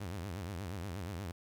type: tone with vibrato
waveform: sawtooth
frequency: 92.5 Hz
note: F#2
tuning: in tune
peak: -35 dBFS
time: 0-1.32 s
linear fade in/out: 10 ms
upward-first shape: triangle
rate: 8.4 Hz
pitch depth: 260 cents each way
effects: 11-bit